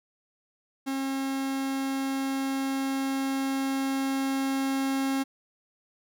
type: tone with level ramp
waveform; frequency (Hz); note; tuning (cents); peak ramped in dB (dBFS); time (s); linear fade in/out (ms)
45% pulse; 270; C#4; -45; -28 to -25; 0.86-5.24; 20
effects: none